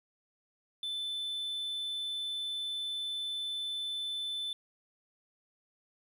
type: tone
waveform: sine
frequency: 3520 Hz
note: A7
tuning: in tune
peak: -31 dBFS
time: 0.83-4.53 s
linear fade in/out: 2 ms
effects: tanh soft clip ceiling -33 dBFS + 11-bit